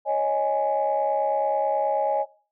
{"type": "chord", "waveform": "sine", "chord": "C# suspended second", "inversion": "none", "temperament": "just", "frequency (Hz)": [554.4, 623.7, 831.5], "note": ["C#5", "D#5", "G#5"], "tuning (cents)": [0, 4, 2], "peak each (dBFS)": [-25, -25, -23], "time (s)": [0.05, 2.26], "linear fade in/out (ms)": 50, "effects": ["noise-tail reverb RT60 0.4 s tail -20 dB re dry", "tanh soft clip ceiling -13 dBFS"]}